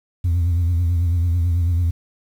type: tone with vibrato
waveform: sine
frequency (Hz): 86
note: F2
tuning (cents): -26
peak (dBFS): -13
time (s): 0.24-1.91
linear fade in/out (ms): 10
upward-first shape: triangle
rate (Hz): 9.1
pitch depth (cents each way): 85
effects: tanh soft clip ceiling -14 dBFS + 8-bit